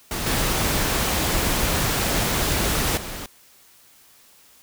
pink noise with level steps, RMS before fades -27 / -22 / -33 dBFS, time 0.11-3.26 s, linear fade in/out 2 ms, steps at 0.26 / 2.97 s, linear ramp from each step 5 ms, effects white hiss -53 dBFS RMS until 4.62 s

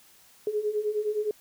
sine beating tone pair, 415.3 / 425 Hz, G#4 / G#4, 0 / +40 cents, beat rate 9.7 Hz, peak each -31 / -27 dBFS, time 0.47-1.31 s, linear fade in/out 2 ms, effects white hiss -57 dBFS RMS until 1.4 s

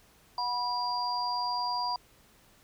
sine tone cluster, 728 / 979 / 4770 Hz, F#5 / B5 / D8, -28 / -15 / +26 cents, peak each -37 / -30 / -35 dBFS, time 0.38-1.96 s, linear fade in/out 2 ms, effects pink hiss -61 dBFS RMS until 2.63 s

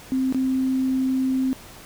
sine tone with dropouts, 261.6 Hz, C4, in tune, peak -19 dBFS, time 0.12-1.53 s, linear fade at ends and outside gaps 0 ms, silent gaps 0.325-0.346 s, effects pink hiss -44 dBFS RMS until 1.85 s

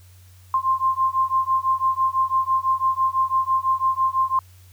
sine beating tone pair, 1051 / 1057 Hz, C6 / C6, +7 / +17 cents, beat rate 6 Hz, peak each -21 dBFS, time 0.54-4.39 s, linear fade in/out 2 ms, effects added 91 Hz sine -46 dBFS peak until 4.72 s + white hiss -56 dBFS RMS until 4.72 s

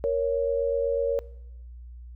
sine tone pair together, 467.9 / 556 Hz, A#4 / C#5, +6 / +5 cents, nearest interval minor third, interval 299 cents, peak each -25 dBFS, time 0.04-1.19 s, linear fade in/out 0 ms, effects noise-tail reverb RT60 0.9 s tail -22 dB re dry + added 60 Hz sine -40 dBFS peak until 2.15 s

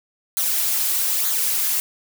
blue noise with flanger, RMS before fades -21 dBFS, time 0.37-1.8 s, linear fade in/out 0 ms, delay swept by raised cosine 0.37 to 4.47 ms, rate 1.1 Hz, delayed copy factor -0.65, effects none

